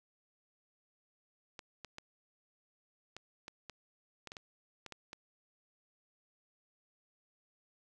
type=clicks; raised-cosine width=0.2 ms; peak=-28 dBFS; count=12; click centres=1.592 / 1.847 / 1.984 / 3.166 / 3.481 / 3.697 / 4.273 / 4.319 / 4.368 / 4.863 / 4.923 / 5.131 s; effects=none